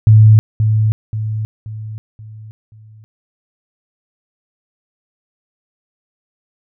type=tone with echo; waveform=sine; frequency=108.6 Hz; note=A2; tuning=22 cents flat; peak=-3 dBFS; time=0.07-0.39 s; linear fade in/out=0 ms; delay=530 ms; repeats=5; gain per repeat=-7 dB; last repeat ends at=3.04 s; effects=none